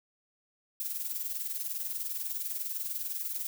violet noise with tremolo, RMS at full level -33 dBFS, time 0.8-3.47 s, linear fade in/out 0 ms, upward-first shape sine, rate 20 Hz, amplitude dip 60%, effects none

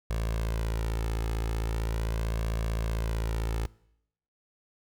sawtooth tone with flanger, 55.6 Hz, A1, 19 cents sharp, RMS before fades -30 dBFS, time 0.1-3.66 s, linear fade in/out 0 ms, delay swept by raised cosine 1.8 to 2.35 ms, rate 0.4 Hz, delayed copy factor +0.55, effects noise-tail reverb RT60 0.8 s tail -22 dB re dry

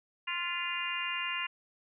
harmonic tone with a mistuned harmonic, 349.2 Hz, F4, in tune, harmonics 3 / 4 / 5 / 6 / 7 / 8, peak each -39 / -43 / -41 / -40 / -39 / -36 dBFS, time 0.27-1.47 s, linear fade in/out 10 ms, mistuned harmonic 6, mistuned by -39 cents, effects none

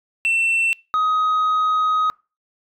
sine tone pair in turn, 2690 / 1257.8 Hz, E7 / D#6, +34 / +18 cents, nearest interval octave + minor second, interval 1316 cents, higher first, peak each -13 dBFS, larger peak neither, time 0.25-0.73 / 0.94-2.1 s, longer second, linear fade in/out 0 ms, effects noise-tail reverb RT60 0.3 s tail -26 dB re dry + tanh soft clip ceiling -15 dBFS

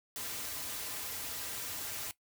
white noise with comb filter, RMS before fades -40 dBFS, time 0.16-2.11 s, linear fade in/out 0 ms, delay 5.4 ms, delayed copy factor -0.55, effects noise-tail reverb RT60 0.1 s tail -17 dB re dry

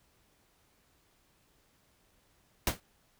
pink noise with exponential decay, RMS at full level -24 dBFS, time 2.67-2.8 s, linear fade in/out 2 ms, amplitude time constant 28 ms, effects pink hiss -69 dBFS RMS until 3.19 s

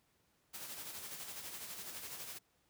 white noise with tremolo, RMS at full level -45 dBFS, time 0.53-2.39 s, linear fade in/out 20 ms, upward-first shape sine, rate 12 Hz, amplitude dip 45%, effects pink hiss -75 dBFS RMS until 2.69 s + high-pass 60 Hz 12 dB/octave

